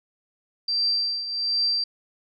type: tone with tremolo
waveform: sine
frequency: 4699 Hz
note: D8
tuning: in tune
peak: -19 dBFS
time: 0.68-1.84 s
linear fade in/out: 5 ms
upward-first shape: triangle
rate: 1.3 Hz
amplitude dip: 70%
effects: none